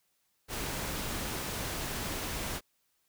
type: noise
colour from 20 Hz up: pink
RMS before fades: -36 dBFS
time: 0.48-2.61 s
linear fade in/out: 50 ms
effects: white hiss -75 dBFS RMS until 3.08 s